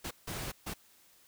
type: noise bursts at uneven times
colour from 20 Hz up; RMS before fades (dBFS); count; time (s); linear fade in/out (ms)
pink; -39; 3; 0.04-0.11 / 0.27-0.52 / 0.66-0.74; 10
effects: white hiss -63 dBFS RMS until 1.27 s